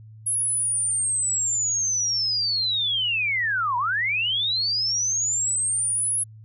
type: linear two-way sweep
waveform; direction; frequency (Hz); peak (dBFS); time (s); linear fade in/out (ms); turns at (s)
sine; down then up; 10780 to 932.3 to 10780; -21; 0.26-6.24; 10; 3.77
effects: added 109 Hz sine -42 dBFS peak until 6.44 s